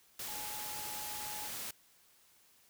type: tone in noise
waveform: sine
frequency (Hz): 845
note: G#5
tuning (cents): +30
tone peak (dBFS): -47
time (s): 0.28-1.48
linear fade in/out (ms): 5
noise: white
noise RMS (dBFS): -42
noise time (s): 0.19-1.71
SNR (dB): -8
effects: white hiss -66 dBFS RMS until 2.69 s